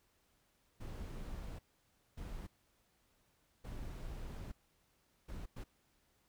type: noise bursts at uneven times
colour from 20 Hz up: brown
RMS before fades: -45 dBFS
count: 5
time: 0.8-1.59 / 2.17-2.47 / 3.64-4.52 / 5.28-5.46 / 5.56-5.64 s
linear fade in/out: 10 ms
effects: pink hiss -75 dBFS RMS until 6.28 s